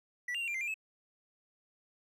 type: tone with pitch steps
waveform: triangle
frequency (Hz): 1956 / 2790 / 2750 / 2382 / 2089 / 2389 / 2595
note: B6 / F7 / F7 / D7 / C7 / D7 / E7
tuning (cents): -17 / -2 / -27 / +24 / -3 / +29 / -28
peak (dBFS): -32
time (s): 0.28-0.742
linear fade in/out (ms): 5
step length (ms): 66
effects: none